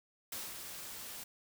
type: noise with ADSR envelope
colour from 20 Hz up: white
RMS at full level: -41 dBFS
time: 0.32-1.24 s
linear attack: 4 ms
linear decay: 210 ms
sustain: -5 dB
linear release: 8 ms
effects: none